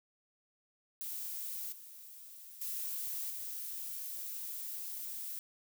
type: noise with level steps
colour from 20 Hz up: violet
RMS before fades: -41 / -52 / -39 / -42 dBFS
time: 1.01-5.39 s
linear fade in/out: 0 ms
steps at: 1.72 / 2.61 / 3.3 s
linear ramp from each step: 5 ms
effects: none